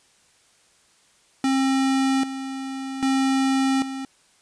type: tone with tremolo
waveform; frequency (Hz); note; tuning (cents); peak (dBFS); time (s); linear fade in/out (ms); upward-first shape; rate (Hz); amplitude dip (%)
square; 267.4; C4; +38; -19; 1.44-4.05; 2; square; 0.63; 70
effects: white hiss -59 dBFS RMS until 4.41 s + resampled to 22050 Hz